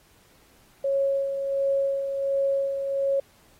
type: tone with tremolo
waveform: sine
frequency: 550 Hz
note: C#5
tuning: 14 cents flat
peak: -20 dBFS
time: 0.84-3.2 s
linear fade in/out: 5 ms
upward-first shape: sine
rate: 1.4 Hz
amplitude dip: 50%
effects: pink hiss -59 dBFS RMS until 3.59 s + AAC 48 kbps